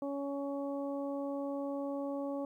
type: harmonic tone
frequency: 280 Hz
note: C#4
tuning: 18 cents sharp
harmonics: 1 / 2 / 3 / 4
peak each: -37 / -38 / -47 / -50 dBFS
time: 0.02-2.45 s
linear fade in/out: 2 ms
effects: 12-bit